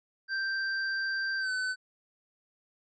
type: tone with pitch glide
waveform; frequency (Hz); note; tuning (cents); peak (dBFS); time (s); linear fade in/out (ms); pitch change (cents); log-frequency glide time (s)
square; 1569 to 1513.8; G6 to F#6; +1 to +39; -30; 0.28-1.76; 50; -62; 1.38-1.51
effects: resampled to 16000 Hz